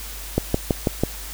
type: click train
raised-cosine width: 2 ms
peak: -4 dBFS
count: 5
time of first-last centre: 0.38-1.036 s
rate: 6.1 Hz
effects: added 50 Hz sine -35 dBFS peak until 1.33 s + white hiss -36 dBFS RMS until 1.33 s